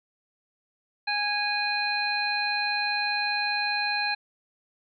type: harmonic tone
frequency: 825 Hz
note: G#5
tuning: 12 cents flat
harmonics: 1 / 2 / 3 / 5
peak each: -30 / -30 / -30 / -30 dBFS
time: 1.07-4.15 s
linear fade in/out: 10 ms
effects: none